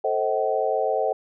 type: chord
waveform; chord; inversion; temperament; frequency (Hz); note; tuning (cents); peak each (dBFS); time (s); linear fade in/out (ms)
sine; A diminished seventh; none; just; 440 / 528 / 633.6 / 760.3; A4 / C5 / Eb5 / Gb5; 0 / +16 / +31 / +47; -26; 0.04-1.13; 5
effects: none